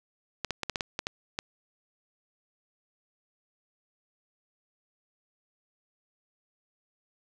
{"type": "clicks", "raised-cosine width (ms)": 0.2, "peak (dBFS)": -13, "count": 9, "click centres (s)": [0.447, 0.507, 0.633, 0.697, 0.758, 0.808, 0.991, 1.069, 1.389], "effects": []}